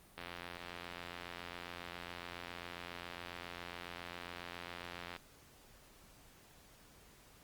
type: click train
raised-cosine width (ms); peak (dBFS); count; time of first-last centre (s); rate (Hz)
0.3; -28; 436; 0.18-5.163; 87.3
effects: pink hiss -62 dBFS RMS until 7.43 s + Opus 32 kbps